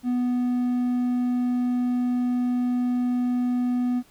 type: tone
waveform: triangle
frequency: 246.9 Hz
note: B3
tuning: in tune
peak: -19 dBFS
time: 0.03-4.03 s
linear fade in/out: 50 ms
effects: pink hiss -57 dBFS RMS until 4.1 s